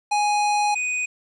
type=tone pair in turn; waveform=square; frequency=830.6 / 2489 Hz; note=G#5 / D#7; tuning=0 / 0 cents; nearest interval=octave + perfect fifth; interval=1900 cents; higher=second; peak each=-19 / -23 dBFS; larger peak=first; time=0.11-0.75 / 0.75-1.06 s; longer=first; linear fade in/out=10 ms; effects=resampled to 22050 Hz + 9-bit